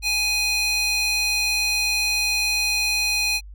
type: tone with high-pass filter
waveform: square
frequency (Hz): 830.6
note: G#5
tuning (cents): 0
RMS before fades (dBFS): -22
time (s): 0.02-3.41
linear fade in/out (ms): 50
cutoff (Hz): 3100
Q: 4.1
effects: added 50 Hz sine -37 dBFS peak until 3.54 s